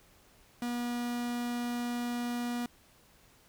45% pulse tone, 241.1 Hz, B3, 41 cents flat, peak -32 dBFS, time 0.62-2.66 s, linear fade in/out 2 ms, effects pink hiss -62 dBFS RMS until 3.48 s

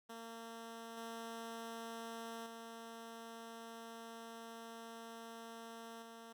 10% pulse tone with level steps, 228.7 Hz, A#3, 33 cents flat, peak -40 / -37 / -41 / -44 dBFS, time 0.09-6.33 s, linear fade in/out 10 ms, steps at 0.97 / 2.46 / 6.02 s, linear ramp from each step 5 ms, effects none

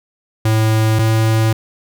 square tone pair in turn, 110 / 111.09 Hz, A2 / A2, 0 / +17 cents, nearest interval unison, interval 17 cents, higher second, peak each -12 dBFS, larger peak neither, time 0.45-0.99 / 0.99-1.53 s, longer neither, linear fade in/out 5 ms, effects none

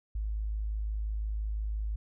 sine tone, 52.9 Hz, G#1, 33 cents sharp, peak -30 dBFS, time 0.15-1.96 s, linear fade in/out 5 ms, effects none

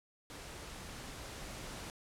pink noise with level ramp, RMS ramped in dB -48 to -45 dBFS, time 0.3-1.9 s, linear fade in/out 0 ms, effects low-pass 10000 Hz 12 dB/octave

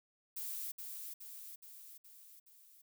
violet noise with echo, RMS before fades -42 dBFS, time 0.36-0.72 s, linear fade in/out 10 ms, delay 420 ms, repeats 5, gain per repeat -4 dB, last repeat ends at 2.82 s, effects none

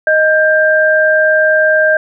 sine tone pair together, 622.3 / 1587.2 Hz, D#5 / G6, 0 / +21 cents, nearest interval octave + major third, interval 1621 cents, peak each -10 dBFS, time 0.07-1.97 s, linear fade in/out 2 ms, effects none

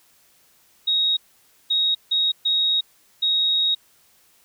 sine tone bursts at uneven times, 3771 Hz, A#7, 19 cents sharp, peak -17 dBFS, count 5, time 0.87-1.17 / 1.7-1.95 / 2.11-2.32 / 2.45-2.81 / 3.22-3.75 s, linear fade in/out 10 ms, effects white hiss -58 dBFS RMS until 4.44 s

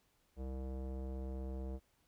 square tone with low-pass filter, 65.41 Hz, C2, in tune, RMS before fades -42 dBFS, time 0.36-1.8 s, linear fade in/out 50 ms, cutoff 550 Hz, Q 1.7, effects pink hiss -75 dBFS RMS until 2.07 s

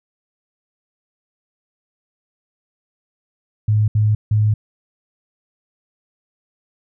sine tone bursts at uneven times, 106.7 Hz, G#2, 47 cents sharp, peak -12 dBFS, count 3, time 3.68-3.88 / 3.95-4.15 / 4.31-4.54 s, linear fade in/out 5 ms, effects none

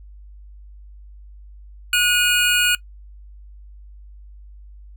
square tone cluster, 1449 / 2473 / 2881 Hz, F#6 / D#7 / F#7, -37 / -11 / -47 cents, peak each -20 dBFS, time 1.93-2.75 s, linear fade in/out 2 ms, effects noise-tail reverb RT60 0.1 s tail -21 dB re dry + added 50 Hz sine -39 dBFS peak until 4.96 s

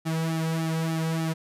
sawtooth tone with flanger, 162 Hz, E3, 30 cents flat, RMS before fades -27 dBFS, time 0.05-1.34 s, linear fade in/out 20 ms, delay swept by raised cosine 1.9 to 2.9 ms, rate 3.4 Hz, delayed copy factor -0.95, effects resampled to 32000 Hz

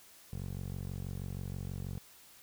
15% pulse tone with band-pass filter, 46.25 Hz, F#1, in tune, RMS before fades -40 dBFS, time 0.33-1.98 s, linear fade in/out 0 ms, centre 120 Hz, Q 0.64, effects white hiss -58 dBFS RMS until 2.42 s

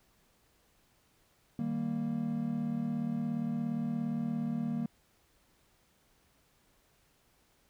triangle chord, Eb major, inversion none, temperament equal, 155.56 / 196 / 233.1 Hz, Eb3 / G3 / Bb3, 0 / 0 / 0 cents, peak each -36 / -36 / -31 dBFS, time 1.59-4.86 s, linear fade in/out 2 ms, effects pink hiss -69 dBFS RMS until 7.69 s

